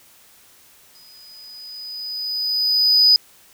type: tone with exponential growth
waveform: triangle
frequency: 4978 Hz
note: D#8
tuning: in tune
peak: -6 dBFS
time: 0.95-3.16 s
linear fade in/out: 1 ms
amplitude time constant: 480 ms
effects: tanh soft clip ceiling -6 dBFS + white hiss -51 dBFS RMS until 3.53 s